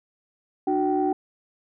sine tone cluster, 300.4 / 369.7 / 770 Hz, D4 / F#4 / G5, +39 / -1 / -31 cents, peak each -24 dBFS, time 0.67-1.13 s, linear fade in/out 5 ms, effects tanh soft clip ceiling -12 dBFS

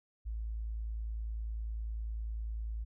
sine tone, 55 Hz, A1, in tune, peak -35 dBFS, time 0.25-2.85 s, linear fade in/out 20 ms, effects none

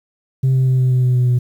sine tone with pitch steps, 131.8 / 130.59 / 129.39 / 128.2 / 127.02 / 125.85 / 124.69 / 123.54 Hz, C3 / C3 / C3 / C3 / B2 / B2 / B2 / B2, +13 / -3 / -19 / -35 / +49 / +33 / +17 / +1 cents, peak -9 dBFS, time 0.43-1.39 s, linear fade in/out 10 ms, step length 120 ms, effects tanh soft clip ceiling -10 dBFS + 8-bit

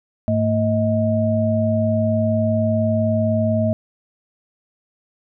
sine tone cluster, 105 / 224.8 / 631 Hz, G#2 / A3 / D#5, +19 / +37 / +24 cents, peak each -20 dBFS, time 0.28-3.73 s, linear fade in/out 0 ms, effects none

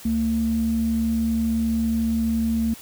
sine tone pair together, 71.3 / 226.4 Hz, C#2 / A3, +49 / +50 cents, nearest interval octave + minor sixth, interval 2001 cents, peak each -28 / -19 dBFS, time 0.05-2.74 s, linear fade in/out 5 ms, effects tanh soft clip ceiling -13 dBFS + white hiss -43 dBFS RMS until 2.81 s

